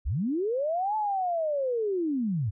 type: linear two-way sweep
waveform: sine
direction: up then down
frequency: 42.59 to 874 to 90.6 Hz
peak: -25 dBFS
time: 0.05-2.51 s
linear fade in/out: 20 ms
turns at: 0.96 s
effects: none